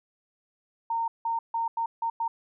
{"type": "tone bursts at uneven times", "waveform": "sine", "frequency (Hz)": 918, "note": "A#5", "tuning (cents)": -27, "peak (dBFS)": -25, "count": 6, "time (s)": [[0.9, 1.08], [1.25, 1.39], [1.54, 1.68], [1.77, 1.86], [2.02, 2.1], [2.2, 2.28]], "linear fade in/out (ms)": 5, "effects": []}